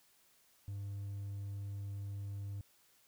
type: tone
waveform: triangle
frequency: 100 Hz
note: G2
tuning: 35 cents sharp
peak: -37 dBFS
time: 0.68-2.61 s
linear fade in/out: 0 ms
effects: tanh soft clip ceiling -33 dBFS + white hiss -69 dBFS RMS until 3.07 s